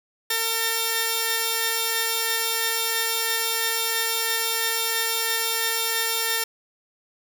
5% pulse tone pair together, 454 / 1813 Hz, A#4 / A#6, -46 / -49 cents, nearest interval 2 octaves, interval 2397 cents, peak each -14 dBFS, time 0.3-6.44 s, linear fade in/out 5 ms, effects none

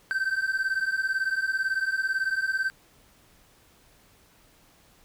triangle beating tone pair, 1539 / 1557 Hz, G6 / G6, -32 / -12 cents, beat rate 18 Hz, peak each -27 / -25 dBFS, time 0.11-2.7 s, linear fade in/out 0 ms, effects pink hiss -59 dBFS RMS until 5.04 s

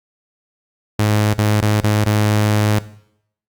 sawtooth tone with dropouts, 105.7 Hz, G#2, 31 cents sharp, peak -9 dBFS, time 0.99-2.79 s, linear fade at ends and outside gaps 5 ms, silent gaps 1.337-1.382 / 1.609-1.624 / 1.805-1.836 / 2.045-2.061 s, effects noise-tail reverb RT60 0.7 s tail -17 dB re dry + Opus 48 kbps

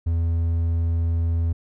triangle tone, 83.4 Hz, E2, 21 cents sharp, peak -17 dBFS, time 0.06-1.53 s, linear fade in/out 10 ms, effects none

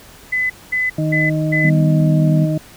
sine tone bursts, 2011 Hz, B6, 31 cents sharp, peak -15 dBFS, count 4, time 0.32-1.7 s, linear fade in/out 10 ms, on 180 ms, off 220 ms
harmonic tone, 155.56 Hz, D#3, in tune, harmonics 1 / 2 / 4, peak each -17 / -21 / -24 dBFS, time 0.98-2.58 s, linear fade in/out 5 ms
sine chord, Eb augmented, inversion none, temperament equal, 155.56 / 196 / 246.9 Hz, Eb3 / G3 / B3, 0 / 0 / 0 cents, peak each -17 / -21 / -22 dBFS, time 1.63-2.46 s, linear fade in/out 20 ms
effects pink hiss -42 dBFS RMS until 2.76 s

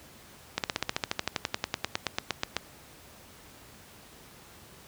slowing click train, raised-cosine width 0.2 ms, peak -9 dBFS, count 23, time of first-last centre 0.58-2.566 s, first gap 58 ms, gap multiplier 1.04, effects pink hiss -52 dBFS RMS until 4.87 s + high-pass 60 Hz 12 dB/octave

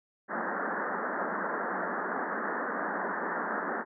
white band-pass noise, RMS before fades -33 dBFS, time 0.28-3.85 s, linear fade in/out 50 ms, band 180 to 1800 Hz, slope 96 dB/octave, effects none

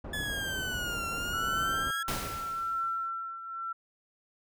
pink low-pass noise, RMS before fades -40 dBFS, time 0.04-1.91 s, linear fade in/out 5 ms, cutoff 820 Hz, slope 12 dB/octave
30% pulse exponential two-way sweep, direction down then up, 1724 to 1360 to 1667 Hz, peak -30 dBFS, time 0.13-2.03 s, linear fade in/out 5 ms, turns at 1.07 s
sine tone with tremolo, 1348 Hz, E6, 38 cents sharp, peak -28 dBFS, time 1.33-3.73 s, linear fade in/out 10 ms, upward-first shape triangle, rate 0.84 Hz, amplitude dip 75%
pink noise with exponential decay, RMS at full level -31 dBFS, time 2.08-3.1 s, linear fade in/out 2 ms, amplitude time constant 220 ms
effects none

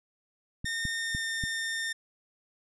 clicks, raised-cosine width 5 ms, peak -22 dBFS, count 4, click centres 0.645 / 0.853 / 1.149 / 1.438 s
sawtooth tone with pitch glide, 1827 to 1814.4 Hz, A#6 to A#6, -35 to -47 cents, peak -27 dBFS, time 0.65-1.93 s, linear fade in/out 10 ms, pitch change -12 cents, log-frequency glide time 0.99-1.23 s
effects resampled to 24000 Hz

